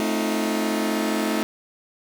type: chord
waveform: sawtooth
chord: F dominant seventh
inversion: first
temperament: just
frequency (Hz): 218.3 / 261.9 / 314.3 / 349.2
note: A3 / C4 / Eb4 / F4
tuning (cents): -13 / +2 / +18 / 0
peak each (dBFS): -21 / -26 / -22 / -27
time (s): 0-1.43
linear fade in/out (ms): 0
effects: none